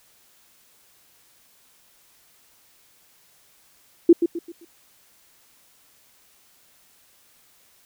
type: tone with echo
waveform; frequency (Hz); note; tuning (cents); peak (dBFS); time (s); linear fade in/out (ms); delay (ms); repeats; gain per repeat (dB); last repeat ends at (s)
sine; 339.3; F4; -50; -7; 4.09-4.13; 5; 130; 4; -9; 4.65
effects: white hiss -58 dBFS RMS until 7.85 s